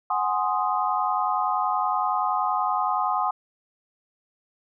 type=chord; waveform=sine; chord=Ab dominant seventh; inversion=third; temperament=equal; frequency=740 / 830.6 / 1046.5 / 1244.5 Hz; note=Gb5 / Ab5 / C6 / Eb6; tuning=0 / 0 / 0 / 0 cents; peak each=-27 dBFS; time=0.1-3.31 s; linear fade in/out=5 ms; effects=none